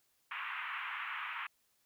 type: band-pass noise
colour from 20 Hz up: pink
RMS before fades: -41 dBFS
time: 0.31-1.47 s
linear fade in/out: 5 ms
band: 1000 to 2800 Hz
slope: 48 dB/octave
effects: white hiss -75 dBFS RMS until 1.85 s